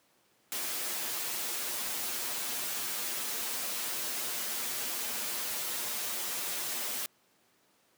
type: noise with comb filter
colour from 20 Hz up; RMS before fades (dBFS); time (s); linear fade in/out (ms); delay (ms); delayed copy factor
white; -35; 0.52-7.06; 0; 8.4; +0.8
effects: pink hiss -68 dBFS RMS until 7.97 s + high-pass 200 Hz 12 dB/octave